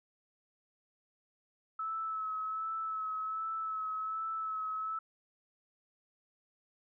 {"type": "tone with vibrato", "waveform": "sine", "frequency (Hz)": 1300, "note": "E6", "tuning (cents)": -24, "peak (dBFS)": -34, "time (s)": [1.79, 4.99], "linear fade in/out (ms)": 5, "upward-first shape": "sine", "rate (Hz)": 1.3, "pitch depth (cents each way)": 23, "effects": []}